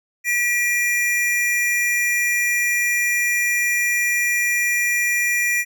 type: tone pair together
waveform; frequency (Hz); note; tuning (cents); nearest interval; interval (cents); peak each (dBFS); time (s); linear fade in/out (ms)
square; 1940.9 / 2387; B6 / D7; -31 / +28; major third; 359; -21; 0.24-5.65; 50
effects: none